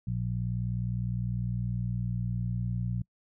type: harmonic tone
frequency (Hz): 59.8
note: A#1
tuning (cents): +45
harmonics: 1 / 2 / 3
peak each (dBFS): -38 / -30 / -35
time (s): 0.07-3.02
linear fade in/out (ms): 5
effects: noise-tail reverb RT60 0.1 s tail -26 dB re dry